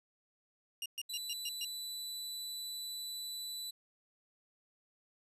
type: tone bursts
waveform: sawtooth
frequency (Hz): 2830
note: F7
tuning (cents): +22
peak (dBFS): -34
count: 6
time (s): 0.82-1.648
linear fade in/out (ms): 2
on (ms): 38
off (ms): 120
type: tone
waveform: sawtooth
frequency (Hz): 3976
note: B7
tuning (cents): +11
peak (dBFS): -37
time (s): 1.09-3.71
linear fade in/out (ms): 10
effects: resampled to 32000 Hz